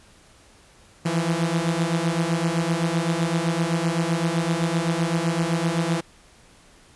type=beating tone pair; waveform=sawtooth; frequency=163.1 / 170.9 Hz; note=E3 / F3; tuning=-18 / -37 cents; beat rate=7.8 Hz; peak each=-20 dBFS; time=1.05-6.01 s; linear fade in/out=10 ms; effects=pink hiss -53 dBFS RMS until 6.95 s + resampled to 24000 Hz